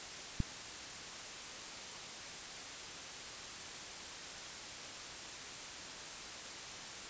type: click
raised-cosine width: 5 ms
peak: -20 dBFS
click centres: 0.403 s
effects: white hiss -46 dBFS RMS until 7.09 s + resampled to 16000 Hz